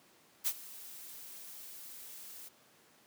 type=noise with ADSR envelope; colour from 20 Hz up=blue; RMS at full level=-30 dBFS; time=0.44-2.49 s; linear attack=31 ms; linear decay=55 ms; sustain=-19 dB; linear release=14 ms; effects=pink hiss -64 dBFS RMS until 3.06 s + high-pass 200 Hz 12 dB/octave

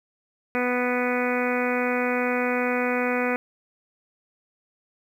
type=harmonic tone; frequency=247.5 Hz; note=B3; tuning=4 cents sharp; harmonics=1 / 2 / 3 / 4 / 5 / 6 / 7 / 8 / 9 / 10; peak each=-27 / -26 / -32 / -35 / -34 / -32 / -37 / -33 / -34 / -34 dBFS; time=0.55-3.36 s; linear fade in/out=0 ms; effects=9-bit

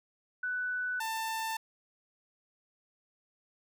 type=tone pair in turn; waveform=sine / sawtooth; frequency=1491 / 891.2 Hz; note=F#6 / A5; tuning=+13 / +22 cents; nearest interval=major sixth; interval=891 cents; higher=first; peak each=-31 / -29 dBFS; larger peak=second; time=0.43-1 / 1-1.57 s; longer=neither; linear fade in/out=5 ms; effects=none

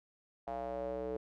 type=tone with band-pass filter sweep; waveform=square; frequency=62.8 Hz; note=B1; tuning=30 cents sharp; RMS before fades=-39 dBFS; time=0.47-1.17 s; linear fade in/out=5 ms; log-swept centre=720 to 460 Hz; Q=5.2; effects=none

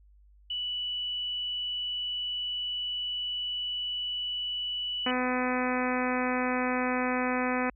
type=tone; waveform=sine; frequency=2960 Hz; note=F#7; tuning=in tune; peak=-30 dBFS; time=0.5-5.11 s; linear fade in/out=5 ms
type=harmonic tone; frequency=251.9 Hz; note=B3; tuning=34 cents sharp; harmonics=1 / 2 / 3 / 4 / 5 / 6 / 7 / 8 / 9 / 10; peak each=-30 / -33 / -35 / -36 / -37 / -38 / -38 / -39 / -40 / -40 dBFS; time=5.06-7.7 s; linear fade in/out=5 ms
effects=added 50 Hz sine -55 dBFS peak until 7.75 s

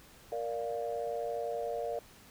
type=chord; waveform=sine; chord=Bb major; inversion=none; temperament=equal; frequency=466.2 / 587.3 / 698.5 Hz; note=Bb4 / D5 / F5; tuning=0 / 0 / 0 cents; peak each=-36 / -37 / -38 dBFS; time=0.32-1.99 s; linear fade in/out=2 ms; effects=tanh soft clip ceiling -23 dBFS + pink hiss -57 dBFS RMS until 2.3 s

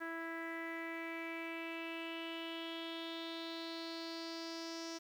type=tone with low-pass filter sweep; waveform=sawtooth; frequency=330 Hz; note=E4; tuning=2 cents sharp; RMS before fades=-44 dBFS; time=0-4.99 s; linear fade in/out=20 ms; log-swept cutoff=1700 to 5600 Hz; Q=5.4; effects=11-bit

